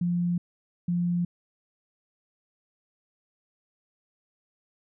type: tone pair in turn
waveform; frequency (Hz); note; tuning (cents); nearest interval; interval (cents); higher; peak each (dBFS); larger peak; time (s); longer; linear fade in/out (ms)
sine; 174.61 / 174.61; F3 / F3; 0 / 0; unison; 0; neither; -23; neither; 0.01-0.38 / 0.88-1.25; neither; 5
effects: none